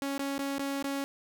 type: tone with dropouts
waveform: sawtooth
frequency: 277.2 Hz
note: C#4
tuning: in tune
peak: -27 dBFS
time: 0.02-1.04 s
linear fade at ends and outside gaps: 0 ms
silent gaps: 0.18-0.194 / 0.381-0.391 / 0.583-0.594 / 0.826-0.842 s
effects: none